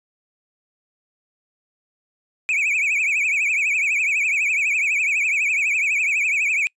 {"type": "tone with vibrato", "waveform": "triangle", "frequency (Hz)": 2401, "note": "D7", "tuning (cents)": 38, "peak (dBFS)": -16, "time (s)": [2.49, 6.67], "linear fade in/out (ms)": 0, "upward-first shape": "triangle", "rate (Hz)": 12, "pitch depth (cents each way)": 170, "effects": ["noise-tail reverb RT60 0.1 s tail -26 dB re dry", "resampled to 24000 Hz"]}